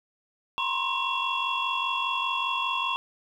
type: tone cluster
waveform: sine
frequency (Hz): 941 / 1033 / 1078 / 2730 / 3352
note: A#5 / C6 / C#6 / F7 / G#7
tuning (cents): +16 / -22 / -49 / -40 / +15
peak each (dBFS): -33 / -31 / -31 / -30 / -32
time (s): 0.58-2.96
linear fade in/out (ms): 0
effects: tanh soft clip ceiling -16 dBFS + 10-bit